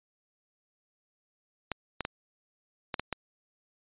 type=clicks; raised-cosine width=0.3 ms; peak=-15 dBFS; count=6; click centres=1.717 / 2.007 / 2.051 / 2.942 / 2.996 / 3.127 s; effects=resampled to 8000 Hz